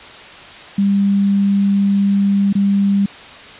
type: tone with dropouts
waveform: sine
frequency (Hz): 199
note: G3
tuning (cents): +26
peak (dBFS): -11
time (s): 0.78-3.06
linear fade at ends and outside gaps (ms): 5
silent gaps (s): 2.528-2.552
effects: white hiss -36 dBFS RMS until 3.59 s + resampled to 8000 Hz